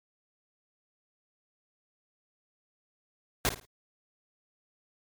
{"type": "noise with echo", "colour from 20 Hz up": "pink", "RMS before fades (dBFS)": -26, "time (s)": [3.45, 3.49], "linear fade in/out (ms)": 0, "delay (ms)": 54, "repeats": 3, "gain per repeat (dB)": -11, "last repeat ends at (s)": 3.652, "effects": ["MP3 96 kbps"]}